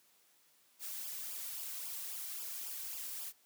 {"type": "noise with flanger", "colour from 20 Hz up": "blue", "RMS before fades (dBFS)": -43, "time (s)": [0.79, 3.33], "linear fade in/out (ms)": 50, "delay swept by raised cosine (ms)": [0.49, 2.39], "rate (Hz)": 3.7, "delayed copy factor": -0.75, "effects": ["white hiss -69 dBFS RMS until 3.45 s", "high-pass 150 Hz 12 dB/octave"]}